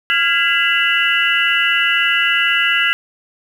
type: tone cluster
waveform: sine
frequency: 1391 / 1648 / 2013 / 2696 / 2920 Hz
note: F6 / G#6 / B6 / E7 / F#7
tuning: -7 / -14 / +33 / +38 / -24 cents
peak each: -19 dBFS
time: 0.1-2.93 s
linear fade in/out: 0 ms
effects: 7-bit